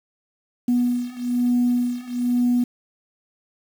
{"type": "beating tone pair", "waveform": "sine", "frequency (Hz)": [243.8, 244.9], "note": ["B3", "B3"], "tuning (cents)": [-22, -14], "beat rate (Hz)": 1.1, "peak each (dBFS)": [-21, -20], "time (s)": [0.68, 2.64], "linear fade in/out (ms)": 5, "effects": ["tanh soft clip ceiling -12 dBFS", "7-bit"]}